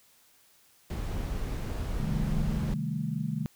brown noise, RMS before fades -32 dBFS, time 0.9-2.74 s, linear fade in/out 2 ms
sine chord, A half-diminished seventh, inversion first, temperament equal, 130.81 / 155.56 / 196 / 220 Hz, C3 / Eb3 / G3 / A3, 0 / 0 / 0 / 0 cents, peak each -36 / -32 / -36 / -35 dBFS, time 2-3.46 s, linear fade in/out 0 ms
effects white hiss -62 dBFS RMS until 3.55 s

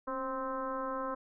sine tone with frequency modulation, 786 Hz, G5, 4 cents sharp, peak -33 dBFS, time 0.07-1.15 s, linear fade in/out 10 ms, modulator 258 Hz, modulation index 2.1, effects none

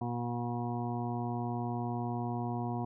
harmonic tone, 120 Hz, B2, 49 cents flat, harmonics 1 / 2 / 3 / 4 / 6 / 7 / 8 / 9, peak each -36 / -37 / -42 / -50 / -40 / -49 / -43 / -53 dBFS, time 0.01-2.85 s, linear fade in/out 5 ms, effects none

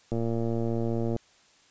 click train, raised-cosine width 2 ms, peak -17 dBFS, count 121, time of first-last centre 0.12-1.163 s, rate 115 Hz, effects white hiss -60 dBFS RMS until 1.7 s + resampled to 16000 Hz

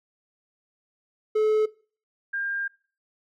triangle / sine tone pair in turn, 430.9 / 1603.1 Hz, A4 / G6, -36 / +38 cents, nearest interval octave + major seventh, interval 2274 cents, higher second, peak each -17 / -26 dBFS, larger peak first, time 1.35-1.66 / 2.33-2.68 s, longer second, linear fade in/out 10 ms, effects noise-tail reverb RT60 0.4 s tail -20 dB re dry

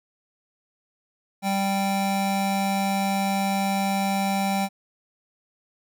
square tone pair together, 196 / 784 Hz, G3 / G5, 0 / 0 cents, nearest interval 2 octaves, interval 2400 cents, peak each -25 / -26 dBFS, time 1.42-4.69 s, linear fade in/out 50 ms, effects none

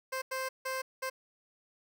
15% pulse tone bursts at uneven times, 523.3 Hz, C5, in tune, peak -27 dBFS, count 4, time 0.12-0.22 / 0.31-0.49 / 0.65-0.82 / 1.02-1.1 s, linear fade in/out 10 ms, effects none

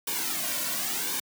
white noise with flanger, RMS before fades -30 dBFS, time 0.07-1.2 s, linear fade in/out 5 ms, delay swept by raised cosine 1.5 to 2.46 ms, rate 0.92 Hz, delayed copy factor -0.85, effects high-pass 150 Hz 12 dB/octave

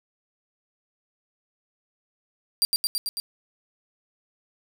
sawtooth tone with echo, 4734 Hz, D8, 13 cents sharp, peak -15 dBFS, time 2.62-2.65 s, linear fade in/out 0 ms, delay 110 ms, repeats 5, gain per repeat -2 dB, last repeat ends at 3.2 s, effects 8-bit

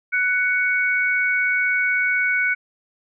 sine tone pair together, 1489 / 2231 Hz, F#6 / C#7, +11 / +11 cents, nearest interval perfect fifth, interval 700 cents, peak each -20 dBFS, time 0.12-2.55 s, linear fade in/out 20 ms, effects none

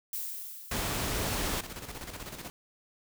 violet noise with exponential decay, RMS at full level -34 dBFS, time 0.13-1.79 s, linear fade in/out 2 ms, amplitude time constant 360 ms
pink noise, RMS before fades -32 dBFS, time 0.71-1.61 s, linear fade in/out 5 ms
pink noise with tremolo, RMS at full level -40 dBFS, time 1.26-2.5 s, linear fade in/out 0 ms, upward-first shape square, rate 16 Hz, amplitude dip 55%
effects none

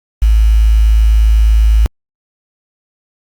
sine tone with quantisation, 54.1 Hz, A1, 29 cents flat, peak -5 dBFS, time 0.22-1.86 s, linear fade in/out 0 ms, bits 5, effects Opus 48 kbps

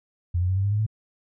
sine tone with pitch steps, 87.31 / 90.55 / 93.9 / 97.38 / 100.99 / 104.73 / 108.61 Hz, F2 / F#2 / F#2 / G2 / G#2 / G#2 / A2, 0 / -37 / +26 / -11 / -48 / +15 / -22 cents, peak -20 dBFS, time 0.34-0.865 s, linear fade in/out 10 ms, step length 75 ms, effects none

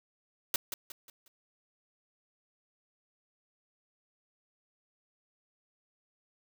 white noise with echo, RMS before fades -29 dBFS, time 0.54-0.56 s, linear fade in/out 2 ms, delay 180 ms, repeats 4, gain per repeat -8 dB, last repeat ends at 1.28 s, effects none

